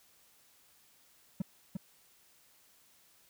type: tone with echo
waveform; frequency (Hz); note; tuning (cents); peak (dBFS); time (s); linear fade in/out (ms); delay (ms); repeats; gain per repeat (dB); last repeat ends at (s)
triangle; 188.8; F#3; +35; -27; 1.4-1.42; 5; 350; 1; -4; 1.77
effects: white hiss -65 dBFS RMS until 3.29 s